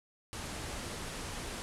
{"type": "low-pass noise", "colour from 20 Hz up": "pink", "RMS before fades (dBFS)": -41, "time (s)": [0.33, 1.62], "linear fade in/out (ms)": 0, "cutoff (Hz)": 11000, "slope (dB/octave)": 48, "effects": []}